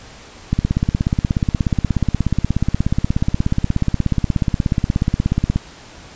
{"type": "click train", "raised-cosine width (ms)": 5, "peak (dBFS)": -3, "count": 85, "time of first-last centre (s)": [0.53, 5.56], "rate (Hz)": 16.7, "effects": ["pink hiss -40 dBFS RMS until 6.15 s", "resampled to 16000 Hz"]}